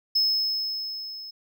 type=tone with level ramp; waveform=triangle; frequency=5190 Hz; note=E8; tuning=28 cents flat; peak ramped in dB=-17 to -36 dBFS; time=0.15-1.31 s; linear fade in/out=10 ms; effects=none